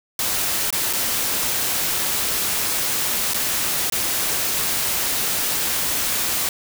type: noise with dropouts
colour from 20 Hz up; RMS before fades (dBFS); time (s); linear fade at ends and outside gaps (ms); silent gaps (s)
white; -22; 0.19-6.49; 2; 0.705-0.726 / 0.929-0.933 / 3.336-3.343 / 3.9-3.922
effects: none